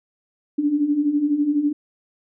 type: beating tone pair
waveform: sine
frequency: 283.3 / 295.3 Hz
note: C#4 / D4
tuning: +38 / +10 cents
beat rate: 12 Hz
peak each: -24 / -18 dBFS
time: 0.58-1.73 s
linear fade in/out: 10 ms
effects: none